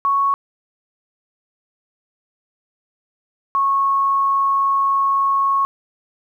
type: tone pair in turn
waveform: sine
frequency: 1108.7 / 1099.1 Hz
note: C#6 / C#6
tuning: 0 / -15 cents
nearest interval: unison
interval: 15 cents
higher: first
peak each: -14 dBFS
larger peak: neither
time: 0.05-0.34 / 3.55-5.65 s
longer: second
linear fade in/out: 0 ms
effects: 9-bit